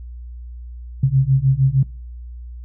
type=beating tone pair; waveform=sine; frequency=130.81 / 137.31 Hz; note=C3 / C#3; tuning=0 / -16 cents; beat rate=6.5 Hz; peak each=-16 / -15 dBFS; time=1.03-1.83 s; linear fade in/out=5 ms; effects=noise-tail reverb RT60 0.4 s tail -24 dB re dry + added 60 Hz sine -31 dBFS peak until 2.64 s